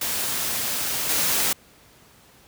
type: noise with level steps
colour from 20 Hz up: white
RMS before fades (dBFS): -26 / -22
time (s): 0.01-1.53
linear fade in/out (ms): 5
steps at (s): 1.09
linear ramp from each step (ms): 5
effects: pink hiss -53 dBFS RMS until 2.47 s + high-pass 60 Hz 12 dB/octave